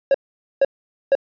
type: tone bursts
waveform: triangle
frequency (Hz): 549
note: C#5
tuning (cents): -17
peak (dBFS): -9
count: 3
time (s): 0.11-1.152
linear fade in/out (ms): 2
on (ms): 34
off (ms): 470
effects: resampled to 11025 Hz